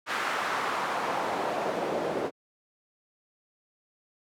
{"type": "noise with band-pass filter sweep", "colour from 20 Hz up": "pink", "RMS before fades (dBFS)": -30, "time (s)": [0.06, 2.31], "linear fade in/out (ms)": 50, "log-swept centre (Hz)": [1500, 450], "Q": 1.4, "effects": ["high-pass 150 Hz 12 dB/octave"]}